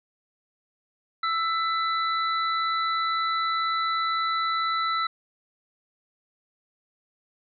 sine tone cluster, 1321 / 2004 / 3972 Hz, E6 / B6 / B7, +3 / +25 / +9 cents, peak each -24 / -33 / -32 dBFS, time 1.23-5.07 s, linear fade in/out 5 ms, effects none

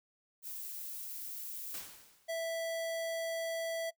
violet noise, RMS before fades -43 dBFS, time 0.42-1.83 s, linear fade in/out 50 ms
white noise with exponential decay, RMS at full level -43 dBFS, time 1.74-2.48 s, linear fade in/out 1 ms, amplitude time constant 160 ms
square tone, 659.3 Hz, E5, in tune, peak -35 dBFS, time 2.28-3.91 s, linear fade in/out 20 ms
effects noise-tail reverb RT60 0.1 s tail -23 dB re dry

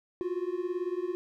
triangle beating tone pair, 349.2 / 367.2 Hz, F4 / F#4, 0 / -13 cents, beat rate 18 Hz, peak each -31 / -31 dBFS, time 0.21-1.15 s, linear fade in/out 0 ms, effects none

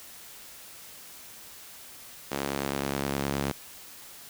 sawtooth tone with high-pass filter sweep, 69.5 Hz, C#2, 5 cents sharp, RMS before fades -31 dBFS, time 2.31-3.52 s, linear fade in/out 10 ms, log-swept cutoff 300 to 160 Hz, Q 0.77, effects white hiss -47 dBFS RMS until 4.29 s

